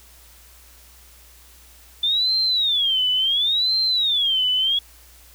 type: tone with vibrato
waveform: sine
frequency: 3520 Hz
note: A7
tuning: in tune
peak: -17 dBFS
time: 2.03-4.79 s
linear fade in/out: 5 ms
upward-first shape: sine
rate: 0.71 Hz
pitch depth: 280 cents each way
effects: added 60 Hz sine -50 dBFS peak until 5.34 s + white hiss -50 dBFS RMS until 5.34 s